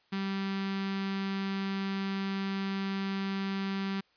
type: tone with notch filter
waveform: sawtooth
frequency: 194.7 Hz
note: G3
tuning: 12 cents flat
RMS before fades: -33 dBFS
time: 0.12-4.01 s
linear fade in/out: 10 ms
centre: 560 Hz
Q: 0.76
effects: white hiss -68 dBFS RMS until 4.16 s + resampled to 11025 Hz